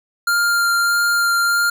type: tone with vibrato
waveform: square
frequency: 1396.9 Hz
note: F6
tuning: in tune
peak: -15 dBFS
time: 0.27-1.7 s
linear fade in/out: 5 ms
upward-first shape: sine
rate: 1.6 Hz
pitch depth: 8 cents each way
effects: none